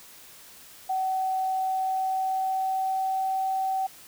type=tone with pitch glide; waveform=sine; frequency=757 to 764.9 Hz; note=F#5 to G5; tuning=+39 to -43 cents; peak=-24 dBFS; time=0.89-3.87 s; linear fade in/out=10 ms; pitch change=+18 cents; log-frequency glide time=1.39-3.41 s; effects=white hiss -49 dBFS RMS until 4.07 s